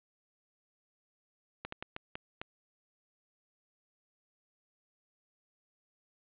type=slowing click train; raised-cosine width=0.3 ms; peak=-22 dBFS; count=6; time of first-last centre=1.65-2.415 s; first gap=74 ms; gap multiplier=1.37; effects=resampled to 8000 Hz + 8-bit